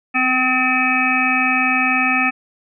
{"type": "harmonic tone", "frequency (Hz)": 255.9, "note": "C4", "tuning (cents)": -38, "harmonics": [1, 3, 5, 7, 9, 10], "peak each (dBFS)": [-22, -23, -22, -22, -21, -19], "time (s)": [0.14, 2.31], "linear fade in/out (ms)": 20, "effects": []}